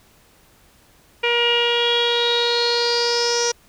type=tone with low-pass filter sweep; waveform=sawtooth; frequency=474.9 Hz; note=A#4; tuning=32 cents sharp; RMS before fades=-19 dBFS; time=1.23-3.52 s; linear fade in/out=10 ms; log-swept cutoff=2600 to 5800 Hz; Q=9.1; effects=pink hiss -54 dBFS RMS until 3.68 s